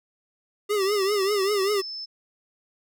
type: tone with vibrato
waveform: square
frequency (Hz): 400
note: G4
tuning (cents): +35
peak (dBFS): -22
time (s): 0.69-1.82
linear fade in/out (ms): 20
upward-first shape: triangle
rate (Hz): 5.1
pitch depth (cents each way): 120
type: tone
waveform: sine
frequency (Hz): 5260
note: E8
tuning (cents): -5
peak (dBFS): -32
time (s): 0.79-2.06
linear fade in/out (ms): 20
effects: none